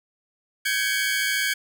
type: tone cluster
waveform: sawtooth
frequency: 1549 / 1663 / 2245 Hz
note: G6 / G#6 / C#7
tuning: -21 / +2 / +21 cents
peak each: -23 dBFS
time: 0.65-1.54 s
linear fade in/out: 10 ms
effects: none